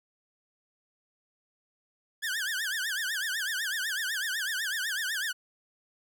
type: tone with vibrato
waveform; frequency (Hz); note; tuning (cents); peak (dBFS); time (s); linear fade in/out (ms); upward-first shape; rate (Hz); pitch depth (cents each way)
sawtooth; 1640; G#6; -22; -26; 2.22-5.33; 20; triangle; 8; 230
effects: none

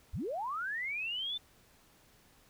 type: linear sweep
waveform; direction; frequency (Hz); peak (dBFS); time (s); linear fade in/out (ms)
sine; up; 36.71 to 3584; -34; 0.13-1.38; 10
effects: pink hiss -64 dBFS RMS until 2.49 s

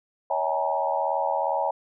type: tone cluster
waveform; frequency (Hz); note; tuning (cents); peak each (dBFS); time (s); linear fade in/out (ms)
sine; 559 / 642 / 787 / 864 / 946; C#5 / E5 / G5 / A5 / A#5; +14 / -46 / +7 / -32 / +25; -29; 0.3-1.71; 5
effects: none

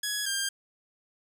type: tone pair in turn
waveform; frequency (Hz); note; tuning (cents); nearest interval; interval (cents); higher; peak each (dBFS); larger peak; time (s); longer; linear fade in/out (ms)
10% pulse; 1675 / 1597.6; G#6 / G6; +14 / +32; minor second; 82; first; -20 / -19; second; 0.03-0.26 / 0.26-0.49; neither; 5
effects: none

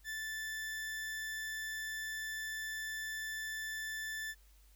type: tone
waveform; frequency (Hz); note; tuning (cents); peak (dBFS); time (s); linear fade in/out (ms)
40% pulse; 1757; A6; -3; -38; 0.04-4.35; 50
effects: added 50 Hz sine -60 dBFS peak until 4.75 s + white hiss -69 dBFS RMS until 4.75 s

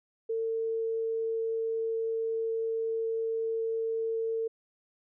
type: tone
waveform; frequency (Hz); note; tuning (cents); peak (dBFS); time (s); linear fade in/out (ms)
sine; 450.9; A4; +42; -28; 0.29-4.48; 10
effects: none

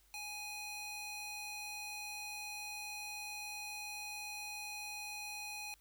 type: tone with high-pass filter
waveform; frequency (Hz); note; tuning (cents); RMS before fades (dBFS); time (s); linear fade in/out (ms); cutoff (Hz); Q
square; 830.6; G#5; 0; -45; 0.14-5.74; 0; 1900; 0.97
effects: added 50 Hz sine -69 dBFS peak until 5.8 s + white hiss -70 dBFS RMS until 5.8 s

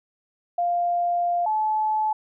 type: tone pair in turn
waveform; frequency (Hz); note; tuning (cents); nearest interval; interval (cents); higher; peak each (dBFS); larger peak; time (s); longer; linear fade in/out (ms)
sine; 698.5 / 862.9; F5 / A5; 0 / -34; major third; 366; second; -20; neither; 0.58-1.46 / 1.46-2.13; first; 5
effects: none

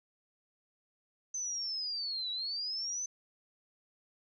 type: linear two-way sweep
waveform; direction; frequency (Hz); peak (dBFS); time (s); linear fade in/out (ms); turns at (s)
sine; down then up; 6170 to 3864 to 6170; -34; 1.34-3.06; 5; 2.31
effects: none

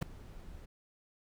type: noise with ADSR envelope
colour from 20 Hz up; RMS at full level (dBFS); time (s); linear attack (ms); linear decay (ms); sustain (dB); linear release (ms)
brown; -25; 0.01-0.66; 15; 4; -24; 12
effects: none

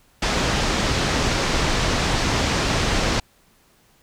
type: low-pass noise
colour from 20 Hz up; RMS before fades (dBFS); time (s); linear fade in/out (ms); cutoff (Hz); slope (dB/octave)
pink; -21; 0.22-3.2; 5; 6600; 24
effects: pink hiss -58 dBFS RMS until 4.02 s

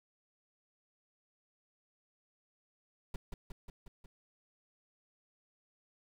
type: noise with echo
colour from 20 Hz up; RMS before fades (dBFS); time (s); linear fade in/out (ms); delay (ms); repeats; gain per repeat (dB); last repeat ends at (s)
brown; -38; 3.14-3.16; 2; 180; 5; -3; 4.06
effects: none

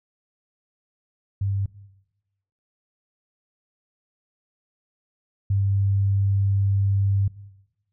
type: tone pair in turn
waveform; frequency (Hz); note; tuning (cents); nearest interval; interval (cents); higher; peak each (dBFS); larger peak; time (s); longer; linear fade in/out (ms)
sine; 98.8 / 98.8; G2 / G2; +14 / +14; unison; 0; neither; -21 / -18; second; 1.41-1.66 / 5.5-7.28; second; 5
effects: noise-tail reverb RT60 1.0 s tail -19 dB re dry

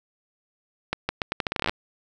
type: accelerating click train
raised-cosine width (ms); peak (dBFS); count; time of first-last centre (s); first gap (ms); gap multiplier
0.3; -8; 15; 0.93-1.695; 160; 0.8
effects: none

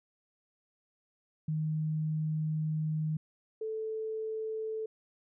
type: tone pair in turn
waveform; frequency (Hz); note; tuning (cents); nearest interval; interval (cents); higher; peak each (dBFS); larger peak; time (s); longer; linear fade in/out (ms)
sine; 155.56 / 438.9; D#3 / A4; 0 / -4; octave + tritone; 1796; second; -29 / -33; first; 1.48-3.17 / 3.61-4.86; first; 5
effects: none

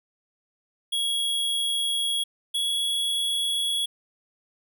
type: tone pair in turn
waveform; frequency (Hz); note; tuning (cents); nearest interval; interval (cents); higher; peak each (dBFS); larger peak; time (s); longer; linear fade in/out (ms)
square; 3322 / 3353; G#7 / G#7; 0 / +16; unison; 16; second; -24; neither; 0.92-2.24 / 2.54-3.86; neither; 10
effects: none

